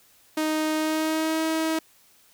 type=tone with pitch glide; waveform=sawtooth; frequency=311.1 to 320 Hz; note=D#4 to D#4; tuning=0 to +49 cents; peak=-19 dBFS; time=0.37-1.79 s; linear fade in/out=5 ms; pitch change=+49 cents; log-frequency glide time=0.76-1.44 s; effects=white hiss -58 dBFS RMS until 2.33 s